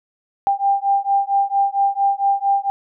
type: beating tone pair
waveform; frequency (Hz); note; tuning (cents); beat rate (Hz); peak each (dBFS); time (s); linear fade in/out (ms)
sine; 792 / 796.4; G5 / G5; +18 / +27; 4.4; -18 / -18; 0.47-2.7; 0
effects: none